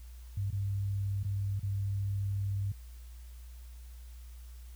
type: tone with dropouts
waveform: sine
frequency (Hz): 99.2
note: G2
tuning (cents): +21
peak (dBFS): -30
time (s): 0.37-2.72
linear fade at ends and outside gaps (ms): 5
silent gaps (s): 0.505-0.527 / 1.232-1.247 / 1.596-1.63
effects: added 60 Hz sine -45 dBFS peak until 4.75 s + white hiss -62 dBFS RMS until 4.75 s